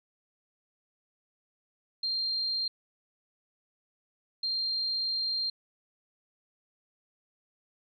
sine tone bursts at uneven times, 4186 Hz, C8, in tune, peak -28 dBFS, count 2, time 2.03-2.68 / 4.43-5.5 s, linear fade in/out 5 ms, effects none

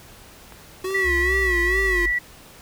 clicks, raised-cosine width 0.5 ms, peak -26 dBFS, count 3, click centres 0.523 / 0.849 / 0.906 s
square tone with vibrato, 367.3 Hz, F#4, 13 cents flat, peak -25 dBFS, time 0.84-2.06 s, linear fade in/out 5 ms, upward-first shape sine, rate 2.3 Hz, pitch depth 97 cents each way
sine tone, 1951 Hz, B6, 22 cents flat, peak -19 dBFS, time 0.94-2.19 s, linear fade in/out 10 ms
sine linear sweep, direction down, 69.3 to 45.8 Hz, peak -25 dBFS, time 1.03-2.13 s, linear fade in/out 50 ms
effects pink hiss -46 dBFS RMS until 2.61 s

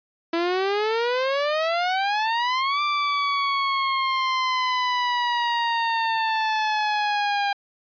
sawtooth exponential two-way sweep, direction up then down, 330.3 to 1179 to 802 Hz, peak -17 dBFS, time 0.33-7.53 s, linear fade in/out 5 ms, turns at 2.82 s, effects resampled to 11025 Hz

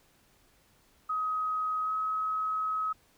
sine tone with pitch glide, 1263 to 1276.9 Hz, D#6 to D#6, +26 to +44 cents, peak -28 dBFS, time 1.09-2.93 s, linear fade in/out 10 ms, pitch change +18 cents, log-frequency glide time 1.83-1.91 s, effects pink hiss -65 dBFS RMS until 3.17 s

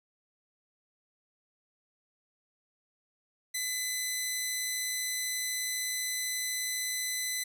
10% pulse tone, 2011 Hz, B6, 31 cents sharp, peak -22 dBFS, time 3.54-7.44 s, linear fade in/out 10 ms, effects none

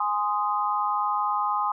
sine chord, Ab major, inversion none, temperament equal with one note detuned, 830.6 / 1040.5 / 1244.5 Hz, Ab5 / C6 / Eb6, 0 / -10 / 0 cents, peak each -27 dBFS, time 0-1.72 s, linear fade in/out 5 ms, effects none

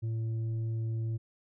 triangle tone with tanh clipping, 112.7 Hz, A2, 42 cents sharp, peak -31 dBFS, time 0.02-1.18 s, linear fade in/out 20 ms, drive 9 dB, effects none

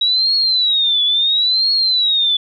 sine tone with vibrato, 3844 Hz, B7, 48 cents flat, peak -12 dBFS, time 0.01-2.37 s, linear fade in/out 5 ms, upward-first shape triangle, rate 0.73 Hz, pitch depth 210 cents each way, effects none

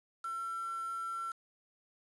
sine tone with quantisation, 1351 Hz, E6, 42 cents sharp, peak -36 dBFS, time 0.24-1.32 s, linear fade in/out 5 ms, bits 8, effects resampled to 24000 Hz

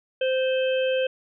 harmonic tone, 520 Hz, C5, 11 cents flat, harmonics 1 / 3 / 5 / 6, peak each -21 / -34 / -33 / -34 dBFS, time 0.21-1.07 s, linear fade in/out 5 ms, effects none

